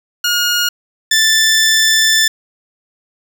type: tone pair in turn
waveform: 15% pulse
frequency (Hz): 1432 / 1763.8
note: F6 / A6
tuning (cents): +43 / +4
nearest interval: major third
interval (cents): 361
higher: second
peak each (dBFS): -6 / -3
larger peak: second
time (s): 0.24-0.69 / 1.11-2.28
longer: second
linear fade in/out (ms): 5
effects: none

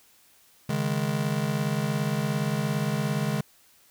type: chord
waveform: square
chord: C# suspended second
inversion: none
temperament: just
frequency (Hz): 138.59 / 155.92 / 207.9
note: C#3 / D#3 / G#3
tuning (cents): 0 / +4 / +2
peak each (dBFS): -30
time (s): 0.69-3.41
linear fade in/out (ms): 5
effects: white hiss -59 dBFS RMS until 3.9 s

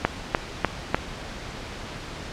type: click train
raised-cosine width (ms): 0.5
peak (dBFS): -3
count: 4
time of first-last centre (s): 0.05-0.946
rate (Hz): 3.35
effects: pink hiss -36 dBFS RMS until 2.32 s + low-pass 5000 Hz 12 dB/octave

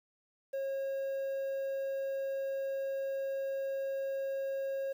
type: tone with quantisation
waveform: triangle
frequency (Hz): 543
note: C#5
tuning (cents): -36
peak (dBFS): -31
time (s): 0.53-4.93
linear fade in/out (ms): 10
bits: 10
effects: none

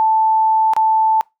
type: tone with dropouts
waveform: sine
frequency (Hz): 880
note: A5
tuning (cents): 0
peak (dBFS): -11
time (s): 0-1.21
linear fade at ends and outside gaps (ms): 0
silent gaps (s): 0.735-0.765
effects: noise-tail reverb RT60 0.2 s tail -24 dB re dry

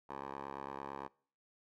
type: tone with band-pass filter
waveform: 10% pulse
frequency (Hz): 68.9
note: C#2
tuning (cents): -10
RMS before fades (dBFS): -45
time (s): 0.09-1.08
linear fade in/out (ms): 10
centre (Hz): 850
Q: 2.3
effects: noise-tail reverb RT60 0.5 s tail -24 dB re dry

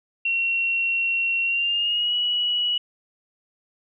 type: tone with pitch glide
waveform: sine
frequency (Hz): 2732 to 2928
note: F7 to F#7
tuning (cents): -39 to -19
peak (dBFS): -20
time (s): 0.25-2.78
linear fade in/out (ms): 5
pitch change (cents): +120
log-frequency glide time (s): 1.44-2.16
effects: none

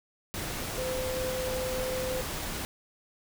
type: tone in noise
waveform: sine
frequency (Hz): 513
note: C5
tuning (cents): -34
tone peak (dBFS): -31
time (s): 0.78-2.21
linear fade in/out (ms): 0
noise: pink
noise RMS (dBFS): -35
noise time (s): 0.34-2.65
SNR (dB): +1
effects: none

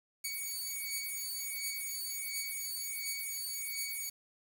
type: beating tone pair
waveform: 5% pulse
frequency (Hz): 2245 / 2246.4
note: C#7 / C#7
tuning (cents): +21 / +22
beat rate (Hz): 1.4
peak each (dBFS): -30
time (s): 0.24-4.1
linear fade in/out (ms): 10
effects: 9-bit

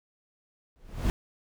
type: noise with exponential growth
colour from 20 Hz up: brown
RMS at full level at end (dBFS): -21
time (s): 0.76-1.1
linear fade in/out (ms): 0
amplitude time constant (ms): 72
effects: none

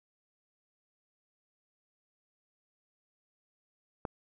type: click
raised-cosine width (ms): 1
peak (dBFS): -20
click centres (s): 4.052
effects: none

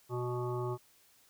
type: harmonic tone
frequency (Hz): 123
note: B2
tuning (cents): -7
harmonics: 1 / 3 / 5 / 7 / 9 / 10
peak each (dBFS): -36 / -36 / -46 / -44 / -44 / -50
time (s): 0.09-0.78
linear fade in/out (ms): 50
effects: white hiss -65 dBFS RMS until 1.29 s

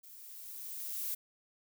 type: noise with level ramp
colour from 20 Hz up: violet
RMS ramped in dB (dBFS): -54 to -36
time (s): 0.03-1.15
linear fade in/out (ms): 10
effects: none

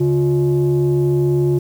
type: tone pair together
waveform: sine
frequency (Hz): 140.88 / 355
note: C#3 / F4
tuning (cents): +28 / +28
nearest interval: octave + major third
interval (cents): 1600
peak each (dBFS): -14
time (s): 0-1.59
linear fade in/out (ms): 10
effects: tanh soft clip ceiling -9 dBFS + 7-bit

